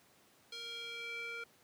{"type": "tone with band-pass filter sweep", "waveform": "square", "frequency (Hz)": 466.2, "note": "A#4", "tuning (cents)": 0, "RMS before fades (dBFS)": -44, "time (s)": [0.52, 1.44], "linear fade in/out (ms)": 5, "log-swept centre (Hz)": [3900, 1900], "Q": 3.4, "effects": ["pink hiss -66 dBFS RMS until 1.63 s", "high-pass 150 Hz 12 dB/octave"]}